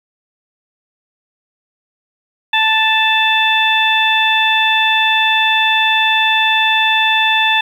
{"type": "harmonic tone", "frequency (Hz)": 880, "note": "A5", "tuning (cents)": 0, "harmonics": [1, 2, 3, 4], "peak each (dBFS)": [-16, -16, -16, -16], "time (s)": [2.53, 7.61], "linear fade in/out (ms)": 5, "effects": ["7-bit"]}